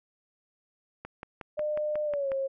click train, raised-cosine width 0.5 ms, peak -24 dBFS, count 8, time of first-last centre 1.05-2.318 s, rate 5.52 Hz
sine tone with pitch glide, 603 to 540.3 Hz, D5 to C#5, +46 to -44 cents, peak -27 dBFS, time 1.57-2.48 s, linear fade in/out 20 ms, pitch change -190 cents, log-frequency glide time 2.05-2.3 s
effects none

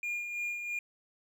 triangle tone with tremolo, 2418 Hz, D7, 50 cents sharp, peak -30 dBFS, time 0.03-0.79 s, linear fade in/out 2 ms, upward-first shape sine, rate 3 Hz, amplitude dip 45%, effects none

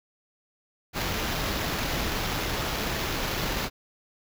pink noise with sample-and-hold, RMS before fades -29 dBFS, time 0.93-3.7 s, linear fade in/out 50 ms, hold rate 8820 Hz, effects none

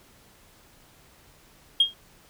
sine tone with exponential decay, 3242 Hz, G#7, 42 cents flat, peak -11 dBFS, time 1.8-1.94 s, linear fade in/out 5 ms, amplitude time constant 29 ms, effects tanh soft clip ceiling -11 dBFS + pink hiss -56 dBFS RMS until 2.29 s

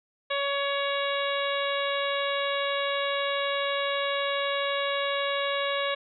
harmonic tone with a mistuned harmonic, 561 Hz, C#5, 21 cents sharp, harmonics 1 / 2 / 3 / 4 / 5 / 6 / 7, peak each -29 / -32 / -34 / -35 / -36 / -37 / -37 dBFS, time 0.3-5.95 s, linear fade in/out 10 ms, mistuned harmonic 7, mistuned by -49 cents, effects none

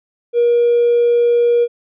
triangle tone with hard clipping, 475.9 Hz, A#4, 36 cents sharp, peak -10 dBFS, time 0.33-1.68 s, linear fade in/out 50 ms, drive 3 dB, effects resampled to 8000 Hz

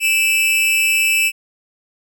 45% pulse tone with amplitude modulation, 2637 Hz, E7, in tune, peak -10 dBFS, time 0-1.32 s, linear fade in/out 50 ms, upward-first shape sine, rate 282 Hz, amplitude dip 70%, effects none

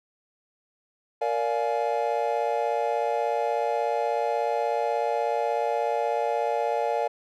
triangle chord, Bb dominant seventh, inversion none, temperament just, 466.2 / 582.7 / 699.2 / 839.1 Hz, Bb4 / D5 / F5 / Ab5, 0 / -14 / +2 / +18 cents, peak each -27 dBFS, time 1.21-7.08 s, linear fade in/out 10 ms, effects none

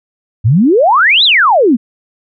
sine exponential two-way sweep, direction up then down, 98 to 4106 to 212.8 Hz, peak -5 dBFS, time 0.44-1.77 s, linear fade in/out 20 ms, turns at 1.24 s, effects none

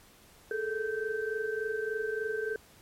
sine tone cluster, 424.8 / 448.2 / 1555 Hz, G#4 / A4 / G6, +39 / +32 / -14 cents, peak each -34 / -34 / -36 dBFS, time 0.51-2.56 s, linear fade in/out 2 ms, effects pink hiss -58 dBFS RMS until 2.81 s + MP3 64 kbps

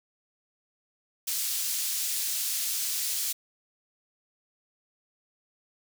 pink high-pass noise, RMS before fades -30 dBFS, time 1.27-3.33 s, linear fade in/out 10 ms, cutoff 5100 Hz, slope 12 dB/octave, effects none

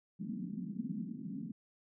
white band-pass noise, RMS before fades -41 dBFS, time 0.19-1.52 s, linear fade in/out 10 ms, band 170 to 250 Hz, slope 48 dB/octave, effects none

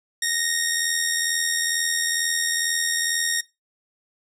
10% pulse tone with amplitude modulation, 1860 Hz, A#6, 4 cents flat, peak -10 dBFS, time 0.22-3.41 s, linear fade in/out 5 ms, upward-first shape sine, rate 82.2 Hz, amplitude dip 40%, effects noise-tail reverb RT60 0.2 s tail -18 dB re dry + low-pass 12000 Hz 12 dB/octave

